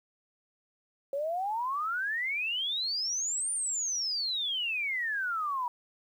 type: exponential two-way sweep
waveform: sine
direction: up then down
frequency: 541 to 9270 to 950 Hz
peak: -29 dBFS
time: 1.13-5.68 s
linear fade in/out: 2 ms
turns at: 3.52 s
effects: 10-bit